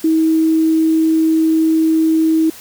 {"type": "tone", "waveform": "sine", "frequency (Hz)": 320, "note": "D#4", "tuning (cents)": 49, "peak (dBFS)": -10, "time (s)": [0.04, 2.5], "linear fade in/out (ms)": 5, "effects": ["white hiss -37 dBFS RMS until 2.6 s"]}